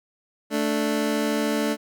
25% pulse tone pair together, 220 / 293.4 Hz, A3 / D4, 0 / -2 cents, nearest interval perfect fourth, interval 498 cents, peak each -21 dBFS, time 0.5-1.77 s, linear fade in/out 50 ms, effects none

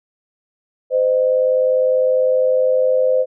sine tone pair together, 516 / 615.8 Hz, C5 / D#5, -24 / -18 cents, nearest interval minor third, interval 306 cents, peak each -13 / -20 dBFS, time 0.9-3.26 s, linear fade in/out 50 ms, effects none

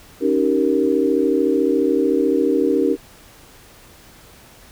sine chord, Eb dominant seventh, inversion third, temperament equal with one note detuned, 277.2 / 311.1 / 386.6 / 466.2 Hz, Db4 / Eb4 / G4 / Bb4, 0 / 0 / -24 / 0 cents, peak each -20 dBFS, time 0.2-2.97 s, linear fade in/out 50 ms, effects pink hiss -46 dBFS RMS until 4.71 s

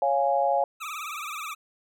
sine chord, Db major, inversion none, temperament equal, 554.4 / 698.5 / 830.6 Hz, Db5 / F5 / Ab5, 0 / 0 / 0 cents, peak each -25 dBFS, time 0.02-0.64 s, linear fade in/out 2 ms
25% pulse tone with vibrato, 1232 Hz, D#6, 17 cents flat, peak -29 dBFS, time 0.8-1.55 s, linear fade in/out 20 ms, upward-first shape triangle, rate 19 Hz, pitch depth 150 cents each way
effects none

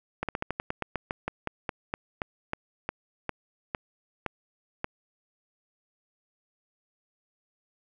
slowing click train, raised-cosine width 0.5 ms, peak -14 dBFS, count 21, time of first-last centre 0.23-4.844 s, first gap 57 ms, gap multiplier 1.13, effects none

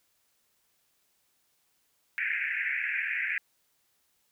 pink band-pass noise, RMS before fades -31 dBFS, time 2.18-3.38 s, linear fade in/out 0 ms, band 1600 to 2500 Hz, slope 96 dB/octave, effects white hiss -72 dBFS RMS until 4.31 s

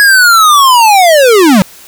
square linear sweep, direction down, 1678 to 174.61 Hz, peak -3 dBFS, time 0-1.62 s, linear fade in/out 0 ms, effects white hiss -35 dBFS RMS until 1.87 s

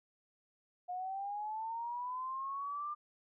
sine linear sweep, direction up, 713 to 1200 Hz, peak -37 dBFS, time 0.88-2.95 s, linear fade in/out 20 ms, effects none

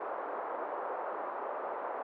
pink band-pass noise, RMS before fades -38 dBFS, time 0-2.03 s, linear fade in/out 10 ms, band 470 to 1200 Hz, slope 24 dB/octave, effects none

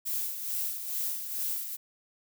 violet noise with tremolo, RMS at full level -31 dBFS, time 0.05-1.77 s, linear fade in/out 20 ms, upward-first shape sine, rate 2.3 Hz, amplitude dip 55%, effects none

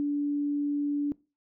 sine tone, 289.3 Hz, D4, 26 cents flat, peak -25 dBFS, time 0-1.12 s, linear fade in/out 0 ms, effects noise-tail reverb RT60 0.3 s tail -22 dB re dry

